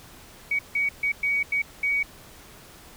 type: tone bursts at uneven times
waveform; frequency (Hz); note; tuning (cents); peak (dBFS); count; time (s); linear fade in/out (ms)
sine; 2254; C#7; +28; -21; 6; 0.51-0.59 / 0.75-0.89 / 1.03-1.12 / 1.23-1.43 / 1.52-1.62 / 1.83-2.03; 5
effects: pink hiss -48 dBFS RMS until 2.96 s